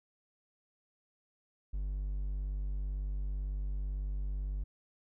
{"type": "tone", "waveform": "triangle", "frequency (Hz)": 49, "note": "G1", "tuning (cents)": 0, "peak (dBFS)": -31, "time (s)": [1.73, 4.64], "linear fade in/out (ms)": 10, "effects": []}